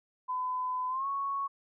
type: tone with pitch glide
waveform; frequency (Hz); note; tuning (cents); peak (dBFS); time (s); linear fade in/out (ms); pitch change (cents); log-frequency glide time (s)
sine; 1010 to 1107.8; B5 to C#6; +39 to -1; -30; 0.28-1.48; 20; +160; 0.89-1.07
effects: none